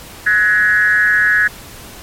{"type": "tone with frequency modulation", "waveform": "sine", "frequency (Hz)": 1681, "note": "G#6", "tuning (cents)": 20, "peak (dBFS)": -9, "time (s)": [0.26, 1.48], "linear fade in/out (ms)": 10, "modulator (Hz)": 199, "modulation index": 0.88, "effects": ["pink hiss -35 dBFS RMS until 2.02 s", "MP3 64 kbps"]}